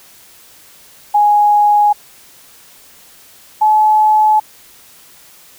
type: tone pair in turn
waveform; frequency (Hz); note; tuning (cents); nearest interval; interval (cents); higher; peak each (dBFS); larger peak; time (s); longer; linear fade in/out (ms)
sine; 830.6 / 857.4; G#5 / A5; 0 / -45; minor second; 55; second; -7; neither; 1.14-1.93 / 3.61-4.4; neither; 10
effects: white hiss -43 dBFS RMS until 5.58 s

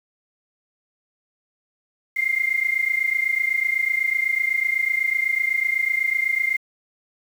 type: tone pair together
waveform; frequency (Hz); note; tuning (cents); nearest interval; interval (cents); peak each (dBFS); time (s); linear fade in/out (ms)
sine; 2093 / 2121; C7 / C7; 0 / +23; unison; 23; -22 / -22; 2.16-6.57; 10
effects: 7-bit

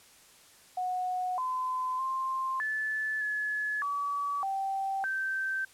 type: tone with pitch steps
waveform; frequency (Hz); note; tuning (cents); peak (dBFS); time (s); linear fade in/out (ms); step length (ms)
sine; 733 / 1022 / 1052 / 1739 / 1707 / 1142 / 778 / 1555; F#5 / C6 / C6 / A6 / G#6 / D6 / G5 / G6; -16 / -41 / +9 / -21 / +47 / -49 / -13 / -14; -29; 0.77-5.65; 5; 610
effects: white hiss -57 dBFS RMS until 5.73 s + low-pass 11000 Hz 12 dB/octave

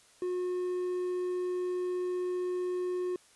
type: tone with quantisation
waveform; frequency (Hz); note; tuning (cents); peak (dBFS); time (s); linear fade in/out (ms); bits
triangle; 361.6; F#4; -40; -28; 0.22-3.16; 2; 9
effects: white hiss -61 dBFS RMS until 3.35 s + resampled to 24000 Hz

